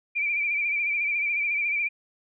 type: tone with vibrato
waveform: sine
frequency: 2349 Hz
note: D7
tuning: in tune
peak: -23 dBFS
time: 0.15-1.89 s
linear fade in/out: 20 ms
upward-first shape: sine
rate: 14 Hz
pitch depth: 53 cents each way
effects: none